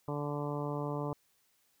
harmonic tone, 145.9 Hz, D3, 11 cents flat, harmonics 1 / 2 / 3 / 4 / 5 / 6 / 7 / 8, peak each -37 / -40 / -40 / -42 / -47 / -45 / -44 / -49 dBFS, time 0.08-1.13 s, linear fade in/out 2 ms, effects white hiss -72 dBFS RMS until 1.8 s

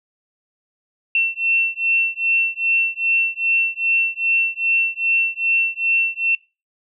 sine beating tone pair, 2700 / 2702.5 Hz, E7 / E7, +41 / +42 cents, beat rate 2.5 Hz, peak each -20 dBFS, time 1.15-6.35 s, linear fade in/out 2 ms, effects noise-tail reverb RT60 0.3 s tail -23 dB re dry

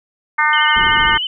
harmonic tone, 302.6 Hz, D#4, 48 cents flat, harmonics 3 / 4 / 5 / 6 / 7, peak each -18 / -18 / -18 / -18 / -18 dBFS, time 0.38-1.18 s, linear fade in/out 10 ms
sine tone with vibrato, 3006 Hz, F#7, 27 cents sharp, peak -18 dBFS, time 0.53-1.27 s, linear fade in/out 2 ms, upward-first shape sine, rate 13 Hz, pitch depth 57 cents each way
pink low-pass noise, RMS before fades -27 dBFS, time 0.76-1.18 s, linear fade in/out 5 ms, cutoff 440 Hz, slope 48 dB/octave
effects none

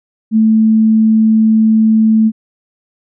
sine tone, 220 Hz, A3, in tune, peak -6 dBFS, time 0.31-2.32 s, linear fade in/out 50 ms, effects none

